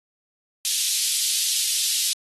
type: high-pass noise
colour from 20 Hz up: pink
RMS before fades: -23 dBFS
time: 0.65-2.13 s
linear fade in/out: 0 ms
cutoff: 3400 Hz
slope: 24 dB/octave
effects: AAC 32 kbps